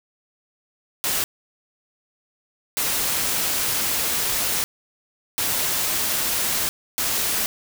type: noise bursts at uneven times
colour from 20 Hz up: white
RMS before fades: -23 dBFS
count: 4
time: 1.04-1.24 / 2.77-4.64 / 5.38-6.69 / 6.98-7.46 s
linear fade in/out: 0 ms
effects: none